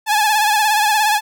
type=tone with vibrato; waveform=sawtooth; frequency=850 Hz; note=G#5; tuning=40 cents sharp; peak=-9 dBFS; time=0.06-1.21 s; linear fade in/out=50 ms; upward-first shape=sine; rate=17 Hz; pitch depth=60 cents each way; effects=none